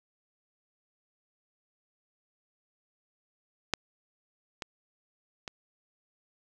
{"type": "clicks", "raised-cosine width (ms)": 0.2, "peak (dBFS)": [-8, -18, -20], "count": 3, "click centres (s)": [3.737, 4.622, 5.478], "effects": []}